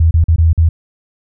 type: tone with dropouts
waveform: sine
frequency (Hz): 81.7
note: E2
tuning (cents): -15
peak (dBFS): -6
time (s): 0-0.69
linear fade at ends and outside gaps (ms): 5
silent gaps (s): 0.11-0.14 / 0.241-0.283 / 0.361-0.382 / 0.531-0.577
effects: none